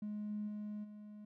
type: tone with level steps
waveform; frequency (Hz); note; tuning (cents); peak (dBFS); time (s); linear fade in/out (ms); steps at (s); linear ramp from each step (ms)
triangle; 209.7; G#3; +17; -36 / -34 / -38 / -47; 0.02-1.25; 5; 0.29 / 0.47 / 0.83; 20
effects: tanh soft clip ceiling -35 dBFS